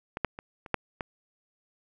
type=clicks; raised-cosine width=0.5 ms; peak=-18 / -10 / -24 / -28 / -9 / -17 dBFS; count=6; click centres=0.171 / 0.247 / 0.389 / 0.662 / 0.743 / 1.008 s; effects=none